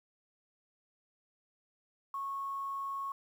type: tone with quantisation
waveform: sine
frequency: 1100 Hz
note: C#6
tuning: 14 cents flat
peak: -35 dBFS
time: 2.14-3.12 s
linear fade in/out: 2 ms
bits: 10
effects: none